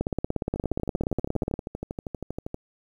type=two click trains; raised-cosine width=2 ms; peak=-18 / -12 dBFS; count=26 / 27; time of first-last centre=0.56-2.544 / 0.01-1.539 s; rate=12.6 / 17 Hz; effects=9-bit